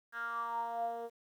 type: tone with band-pass filter sweep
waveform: 10% pulse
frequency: 233.1 Hz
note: A#3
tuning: in tune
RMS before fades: -38 dBFS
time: 0.12-1.1 s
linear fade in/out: 50 ms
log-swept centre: 1600 to 510 Hz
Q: 8.4
effects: 11-bit